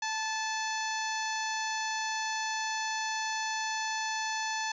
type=harmonic tone with a mistuned harmonic; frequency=871 Hz; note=A5; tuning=18 cents flat; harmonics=1 / 2 / 3 / 4 / 5 / 6 / 7 / 8; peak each=-34 / -36 / -41 / -44 / -41 / -45 / -41 / -48 dBFS; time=0.02-4.72 s; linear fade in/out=5 ms; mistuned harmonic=1; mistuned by=+18 cents; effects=none